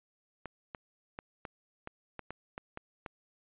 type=clicks; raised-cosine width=0.5 ms; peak=-25 dBFS; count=10; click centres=0.457 / 0.748 / 1.189 / 1.452 / 1.874 / 2.193 / 2.306 / 2.579 / 2.774 / 3.062 s; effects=resampled to 8000 Hz